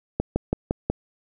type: slowing click train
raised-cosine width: 2 ms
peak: -8 dBFS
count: 5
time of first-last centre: 0.2-0.9 s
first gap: 160 ms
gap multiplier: 1.06
effects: none